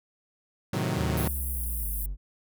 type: chord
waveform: sawtooth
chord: A diminished seventh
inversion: none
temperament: equal with one note detuned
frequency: 109.56 / 130.81 / 155.56 / 185 Hz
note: A2 / C3 / Eb3 / Gb3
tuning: -7 / 0 / 0 / 0 cents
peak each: -28 dBFS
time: 0.73-1.28 s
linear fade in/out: 5 ms
type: linear sweep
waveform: triangle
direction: down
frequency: 80 to 45.08 Hz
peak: -28 dBFS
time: 0.95-2.17 s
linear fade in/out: 50 ms
type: high-pass noise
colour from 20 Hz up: pink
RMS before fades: -35 dBFS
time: 1.17-2.06 s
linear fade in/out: 5 ms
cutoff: 9900 Hz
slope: 48 dB/octave
effects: none